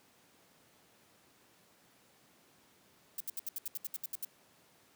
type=noise bursts; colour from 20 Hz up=violet; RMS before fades=-38 dBFS; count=12; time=3.18-4.249 s; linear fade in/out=2 ms; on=24 ms; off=71 ms; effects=pink hiss -65 dBFS RMS until 4.95 s + high-pass 150 Hz 12 dB/octave